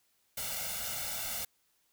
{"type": "noise with comb filter", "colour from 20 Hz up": "white", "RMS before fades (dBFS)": -37, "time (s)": [0.37, 1.45], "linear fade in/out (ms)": 5, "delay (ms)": 1.4, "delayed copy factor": 0.9, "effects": ["white hiss -73 dBFS RMS until 1.92 s"]}